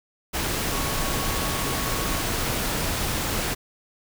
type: tone in noise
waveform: sine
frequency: 1108.7 Hz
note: C#6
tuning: in tune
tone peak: -35 dBFS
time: 0.69-2.23 s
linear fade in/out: 20 ms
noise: pink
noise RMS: -26 dBFS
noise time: 0.33-3.55 s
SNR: -12 dB
effects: none